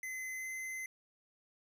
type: tone with pitch glide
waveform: square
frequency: 2043 to 2055 Hz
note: C7 to C7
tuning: -42 to -32 cents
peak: -40 dBFS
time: 0.03-0.86 s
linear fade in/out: 2 ms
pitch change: +10 cents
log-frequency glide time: 0.35-0.47 s
effects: none